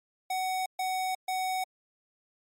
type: tone bursts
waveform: square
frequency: 748 Hz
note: F#5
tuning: 19 cents sharp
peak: -29 dBFS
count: 3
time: 0.3-1.64 s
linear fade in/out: 5 ms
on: 360 ms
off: 130 ms
effects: MP3 64 kbps